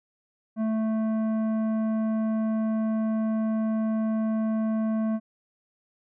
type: tone with tanh clipping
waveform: triangle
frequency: 220 Hz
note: A3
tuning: in tune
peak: -25 dBFS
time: 0.56-5.2 s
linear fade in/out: 50 ms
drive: 15 dB
effects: none